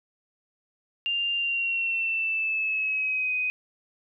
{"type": "tone with pitch glide", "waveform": "sine", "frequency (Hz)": [2794, 2504], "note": ["F7", "D#7"], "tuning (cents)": [0, 10], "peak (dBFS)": -24, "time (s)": [1.06, 3.5], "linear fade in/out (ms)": 0, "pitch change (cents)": -190, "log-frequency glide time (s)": [1.35, 3.34], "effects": []}